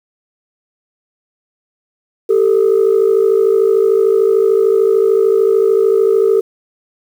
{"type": "tone pair together", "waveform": "sine", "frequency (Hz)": [392, 445.4], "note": ["G4", "A4"], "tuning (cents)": [0, 21], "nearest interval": "major second", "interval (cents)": 221, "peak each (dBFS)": -10, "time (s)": [2.29, 6.41], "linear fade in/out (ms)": 10, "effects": ["tanh soft clip ceiling -4 dBFS", "7-bit"]}